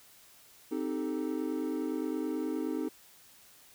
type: chord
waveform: triangle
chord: A half-diminished seventh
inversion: first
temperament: equal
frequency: 261.6 / 311.1 / 392 / 440 Hz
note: C4 / Eb4 / G4 / A4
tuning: 0 / 0 / 0 / 0 cents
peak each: -34 / -32 / -38 / -38 dBFS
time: 0.71-2.89 s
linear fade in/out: 10 ms
effects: white hiss -58 dBFS RMS until 3.74 s